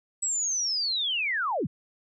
sine linear sweep, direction down, 7902 to 92.5 Hz, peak -25 dBFS, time 0.22-1.67 s, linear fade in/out 10 ms, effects none

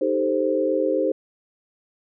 sine chord, A half-diminished seventh, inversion second, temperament equal, 311.1 / 392 / 440 / 523.3 Hz, Eb4 / G4 / A4 / C5, 0 / 0 / 0 / 0 cents, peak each -25 / -25 / -27 / -22 dBFS, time 0.01-1.12 s, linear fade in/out 5 ms, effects none

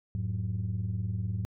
sine tone cluster, 87.5 / 107.5 / 183.5 Hz, F2 / A2 / F#3, +4 / -40 / -14 cents, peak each -34 / -30 / -37 dBFS, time 0.15-1.45 s, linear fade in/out 0 ms, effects tanh soft clip ceiling -23 dBFS

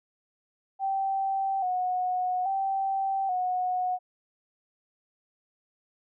sine tone with vibrato, 754 Hz, F#5, 32 cents sharp, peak -25 dBFS, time 0.79-3.99 s, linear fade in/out 50 ms, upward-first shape square, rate 0.6 Hz, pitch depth 53 cents each way, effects none

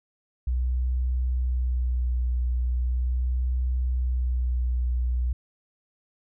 sine tone with vibrato, 62 Hz, B1, 7 cents sharp, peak -22 dBFS, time 0.47-5.33 s, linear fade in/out 5 ms, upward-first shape sine, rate 0.39 Hz, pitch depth 21 cents each way, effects none

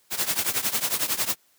white noise with tremolo, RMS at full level -22 dBFS, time 0.1-1.36 s, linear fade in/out 50 ms, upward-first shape triangle, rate 11 Hz, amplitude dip 90%, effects white hiss -63 dBFS RMS until 1.58 s + high-pass 100 Hz 12 dB/octave

